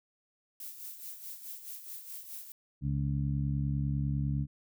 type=noise with tremolo; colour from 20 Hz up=violet; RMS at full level=-42 dBFS; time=0.6-2.52 s; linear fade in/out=2 ms; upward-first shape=sine; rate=4.7 Hz; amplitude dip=60%
type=harmonic tone; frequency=70 Hz; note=C#2; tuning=18 cents sharp; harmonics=1 / 2 / 3 / 4; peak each=-35 / -30 / -38 / -41 dBFS; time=2.81-4.47 s; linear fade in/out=50 ms
effects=none